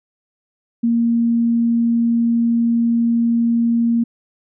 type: tone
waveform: sine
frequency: 233.1 Hz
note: A#3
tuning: in tune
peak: -13 dBFS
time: 0.83-4.04 s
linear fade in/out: 10 ms
effects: none